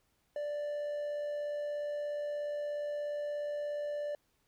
triangle tone with amplitude modulation, 587.3 Hz, D5, in tune, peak -31 dBFS, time 0.36-4.15 s, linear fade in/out 2 ms, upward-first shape sine, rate 76.9 Hz, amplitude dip 25%, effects pink hiss -75 dBFS RMS until 4.47 s

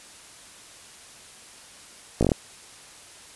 slowing click train, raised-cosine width 2 ms, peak -7 dBFS, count 6, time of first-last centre 2.21-2.318 s, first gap 17 ms, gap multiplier 1.12, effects white hiss -47 dBFS RMS until 3.35 s + resampled to 24000 Hz

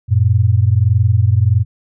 sine tone pair together, 93.61 / 115.1 Hz, F#2 / A#2, +21 / -22 cents, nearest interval major third, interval 357 cents, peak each -12 dBFS, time 0.08-1.65 s, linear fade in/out 50 ms, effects none

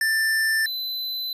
square tone pair in turn, 1775 / 4024 Hz, A6 / B7, +15 / +32 cents, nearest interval octave + major second, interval 1417 cents, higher second, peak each -20 / -27 dBFS, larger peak first, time 0.01-0.66 / 0.66-1.33 s, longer second, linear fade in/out 2 ms, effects resampled to 32000 Hz

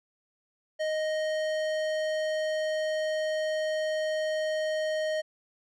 sine tone with tanh clipping, 622.3 Hz, D#5, in tune, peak -29 dBFS, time 0.79-5.22 s, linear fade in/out 20 ms, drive 17 dB, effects none

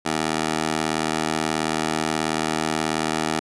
15% pulse tone with high-pass filter, 78.5 Hz, D#2, 16 cents sharp, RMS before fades -24 dBFS, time 0.05-3.4 s, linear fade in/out 10 ms, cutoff 350 Hz, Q 0.72, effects resampled to 24000 Hz

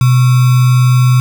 sine tone with sample-and-hold, 126 Hz, B2, 35 cents sharp, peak -5 dBFS, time 0.01-1.2 s, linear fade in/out 2 ms, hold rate 1225 Hz, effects none

